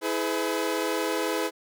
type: tone cluster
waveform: sawtooth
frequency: 326.2 / 422.4 / 505 Hz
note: E4 / G#4 / B4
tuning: -18 / +29 / +39 cents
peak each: -26 dBFS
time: 0.01-1.51 s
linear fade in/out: 50 ms
effects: none